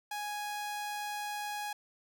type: tone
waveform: sawtooth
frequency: 830.6 Hz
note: G#5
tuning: in tune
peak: -32 dBFS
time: 0.11-1.73 s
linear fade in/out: 5 ms
effects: none